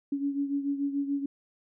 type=beating tone pair; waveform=sine; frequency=280 / 286.9 Hz; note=C#4 / D4; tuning=+18 / -40 cents; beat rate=6.9 Hz; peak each=-28 / -34 dBFS; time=0.12-1.26 s; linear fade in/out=5 ms; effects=none